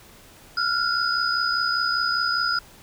sine tone cluster, 1365 / 1430 / 4980 Hz, F6 / F6 / D#8, -40 / +41 / +1 cents, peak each -25 dBFS, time 0.57-2.59 s, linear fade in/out 5 ms, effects pink hiss -49 dBFS RMS until 2.82 s

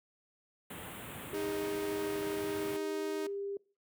pink band-stop noise, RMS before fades -44 dBFS, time 0.7-2.77 s, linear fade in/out 5 ms, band 3500 to 8000 Hz, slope 48 dB/octave
sine tone with pitch glide, 405.6 to 399.1 Hz, G#4 to G4, -41 to +31 cents, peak -35 dBFS, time 1.33-3.57 s, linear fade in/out 2 ms, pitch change -28 cents, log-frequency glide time 1.85-3.4 s
sawtooth tone, 312.3 Hz, D#4, 7 cents sharp, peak -34 dBFS, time 1.34-3.27 s, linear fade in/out 5 ms
effects noise-tail reverb RT60 0.4 s tail -24 dB re dry + high-pass 100 Hz 12 dB/octave

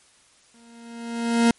40% pulse tone with exponential growth, 233.1 Hz, A#3, in tune, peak -12 dBFS, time 0.54-1.51 s, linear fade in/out 2 ms, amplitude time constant 210 ms, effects white hiss -57 dBFS RMS until 1.58 s + MP3 48 kbps

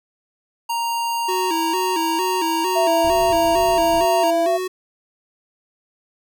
square tone, 932.3 Hz, A#5, in tune, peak -21 dBFS, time 0.69-4.31 s, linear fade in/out 10 ms
square tone with vibrato, 349.1 Hz, F4, 1 cent flat, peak -23 dBFS, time 1.28-4.68 s, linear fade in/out 10 ms, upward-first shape square, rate 2.2 Hz, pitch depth 100 cents each way
sine tone with pitch glide, 667 to 675.1 Hz, E5 to E5, +20 to +41 cents, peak -16 dBFS, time 2.75-4.58 s, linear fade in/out 20 ms, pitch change +21 cents, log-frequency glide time 2.89-3.28 s
brown noise with tremolo, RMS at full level -34 dBFS, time 3.04-4.05 s, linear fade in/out 5 ms, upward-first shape square, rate 7.8 Hz, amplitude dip 25%
effects none

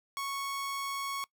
sawtooth tone, 1106 Hz, C#6, 4 cents flat, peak -30 dBFS, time 0.17-1.24 s, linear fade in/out 0 ms, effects noise-tail reverb RT60 0.1 s tail -22 dB re dry

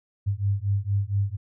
sine beating tone pair, 98 / 102.3 Hz, G2 / G#2, 0 / -26 cents, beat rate 4.3 Hz, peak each -25 dBFS, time 0.26-1.37 s, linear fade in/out 20 ms, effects none

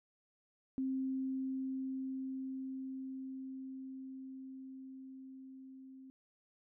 sine tone with level ramp, 264 Hz, C4, 16 cents sharp, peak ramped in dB -33 to -51 dBFS, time 0.78-6.1 s, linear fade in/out 0 ms, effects none

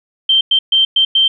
sine tone bursts at uneven times, 3134 Hz, G7, 1 cent flat, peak -8 dBFS, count 5, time 0.29-0.41 / 0.51-0.59 / 0.72-0.85 / 0.96-1.05 / 1.15-1.28 s, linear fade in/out 5 ms, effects none

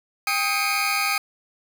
30% pulse tone cluster, 797 / 1257 / 2099 / 2213 / 2433 Hz, G5 / D#6 / C7 / C#7 / D#7, +28 / +17 / +5 / -3 / -39 cents, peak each -26 / -23 / -30 / -25 / -24 dBFS, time 0.27-1.18 s, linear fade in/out 2 ms, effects none

